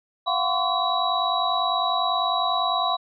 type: tone cluster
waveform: sine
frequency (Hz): 693 / 743 / 1034 / 1132 / 3899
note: F5 / F#5 / C6 / C#6 / B7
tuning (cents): -14 / +7 / -21 / +36 / -23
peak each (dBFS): -27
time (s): 0.26-2.97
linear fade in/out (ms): 20
effects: none